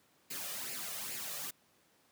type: noise with flanger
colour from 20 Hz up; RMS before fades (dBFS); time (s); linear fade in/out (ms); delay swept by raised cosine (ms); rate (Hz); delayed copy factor
white; -41; 0.3-1.51; 10; 0.41 to 1.71; 2.4; +0.6
effects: pink hiss -69 dBFS RMS until 2.11 s + high-pass 150 Hz 12 dB/octave